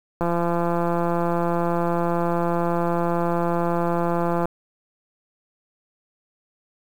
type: click train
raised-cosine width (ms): 1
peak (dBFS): -10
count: 727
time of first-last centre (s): 0.21-4.456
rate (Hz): 171
effects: 7-bit